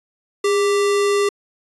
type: tone with sample-and-hold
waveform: sine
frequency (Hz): 406.3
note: G#4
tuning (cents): -38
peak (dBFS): -14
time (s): 0.44-1.29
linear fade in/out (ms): 5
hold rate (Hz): 1575
effects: resampled to 24000 Hz